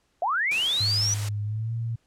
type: linear sweep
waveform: sine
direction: up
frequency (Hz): 635 to 5970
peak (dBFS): -22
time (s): 0.22-1.14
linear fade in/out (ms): 2
type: noise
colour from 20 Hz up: white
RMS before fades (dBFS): -35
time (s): 0.51-1.29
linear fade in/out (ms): 5
type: tone with pitch glide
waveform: sine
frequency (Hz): 103.83 to 115.21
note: G#2 to A#2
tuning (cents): 0 to -20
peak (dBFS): -26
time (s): 0.8-1.96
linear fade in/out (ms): 10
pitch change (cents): +180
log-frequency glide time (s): 1.43-1.73
effects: pink hiss -69 dBFS RMS until 2.06 s + low-pass 9000 Hz 12 dB/octave